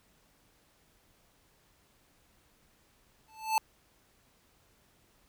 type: tone with exponential growth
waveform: square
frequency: 878 Hz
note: A5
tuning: 4 cents flat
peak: -22 dBFS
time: 3.28-3.58 s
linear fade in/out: 1 ms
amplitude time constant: 64 ms
effects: pink hiss -67 dBFS RMS until 5.28 s